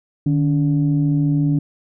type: tone pair together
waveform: sine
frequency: 150.8 / 284.4 Hz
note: D3 / C#4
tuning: +46 / +45 cents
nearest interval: major seventh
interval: 1099 cents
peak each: -15 / -18 dBFS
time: 0.26-1.59 s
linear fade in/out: 5 ms
effects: tanh soft clip ceiling -8 dBFS